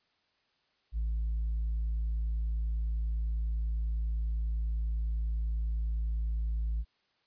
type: tone with tanh clipping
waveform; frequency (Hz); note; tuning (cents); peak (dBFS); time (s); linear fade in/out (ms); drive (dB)
triangle; 55; A1; 0; -29; 0.92-6.85; 50; 6
effects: white hiss -73 dBFS RMS until 7.26 s + resampled to 11025 Hz